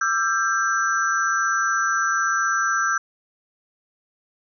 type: tone cluster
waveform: sine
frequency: 1181 / 1342 / 1586 / 5930 Hz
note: D6 / E6 / G6 / F#8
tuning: +9 / +31 / +20 / +3 cents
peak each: -30 / -22 / -22 / -30 dBFS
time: 0.01-2.98 s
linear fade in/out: 5 ms
effects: none